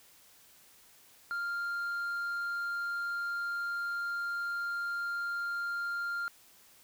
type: tone with tanh clipping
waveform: sine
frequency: 1396.9 Hz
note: F6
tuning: in tune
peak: -33 dBFS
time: 1.31-6.28 s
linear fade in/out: 0 ms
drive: 3 dB
effects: white hiss -60 dBFS RMS until 6.83 s